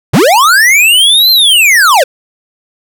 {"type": "linear two-way sweep", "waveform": "square", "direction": "up then down", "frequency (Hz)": [87.31, 4186, 466], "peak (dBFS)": -4, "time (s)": [0.13, 2.04], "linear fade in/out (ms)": 10, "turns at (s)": 1.31, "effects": []}